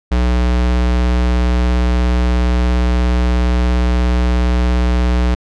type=tone with vibrato; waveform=square; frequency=61 Hz; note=B1; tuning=21 cents flat; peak=-12 dBFS; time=0.11-5.35 s; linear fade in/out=10 ms; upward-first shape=sine; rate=17 Hz; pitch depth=9 cents each way; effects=low-pass 5000 Hz 12 dB/octave